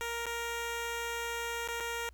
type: tone with dropouts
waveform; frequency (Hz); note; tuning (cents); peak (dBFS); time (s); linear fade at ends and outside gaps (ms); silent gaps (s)
10% pulse; 467.6; A#4; +5; -26; 0.01-2.09; 0; 0.258-0.265 / 1.676-1.686 / 1.802-1.806
effects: added 60 Hz sine -52 dBFS peak until 2.13 s + pink hiss -71 dBFS RMS until 2.13 s